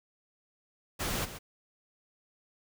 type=noise with echo; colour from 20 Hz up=pink; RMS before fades=-33 dBFS; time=0.99-1.26 s; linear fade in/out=20 ms; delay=130 ms; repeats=1; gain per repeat=-11 dB; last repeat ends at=1.39 s; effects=none